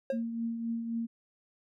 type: tone with exponential decay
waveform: triangle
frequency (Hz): 539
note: C#5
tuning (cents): -49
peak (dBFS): -23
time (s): 0.1-0.23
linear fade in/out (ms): 2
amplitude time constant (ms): 28
type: tone with tremolo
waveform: sine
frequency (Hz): 230.5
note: A#3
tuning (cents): -19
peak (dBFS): -29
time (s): 0.12-1.07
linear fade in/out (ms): 20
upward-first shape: triangle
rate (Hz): 3.8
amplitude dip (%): 50
effects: none